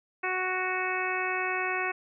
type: harmonic tone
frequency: 370 Hz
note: F#4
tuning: in tune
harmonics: 1 / 2 / 3 / 4 / 5 / 6 / 7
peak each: -35 / -35 / -35 / -35 / -35 / -35 / -35 dBFS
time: 0.23-1.92 s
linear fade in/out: 10 ms
effects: none